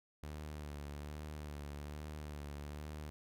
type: tone with vibrato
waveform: sawtooth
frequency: 74.1 Hz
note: D2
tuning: 16 cents sharp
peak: -40 dBFS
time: 0.23-3.1 s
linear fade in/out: 0 ms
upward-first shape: sine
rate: 1.2 Hz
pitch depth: 42 cents each way
effects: none